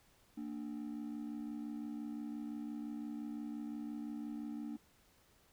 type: ring-modulated tone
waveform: triangle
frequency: 261.1 Hz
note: C4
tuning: 3 cents flat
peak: -35 dBFS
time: 0.37-4.77 s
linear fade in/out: 10 ms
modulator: 32.9 Hz
effects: tanh soft clip ceiling -32 dBFS + pink hiss -69 dBFS RMS until 5.52 s